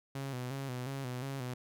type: tone with vibrato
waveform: sawtooth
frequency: 130.81 Hz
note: C3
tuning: in tune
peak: -33 dBFS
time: 0.15-1.54 s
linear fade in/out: 5 ms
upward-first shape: square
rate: 2.8 Hz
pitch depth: 77 cents each way
effects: none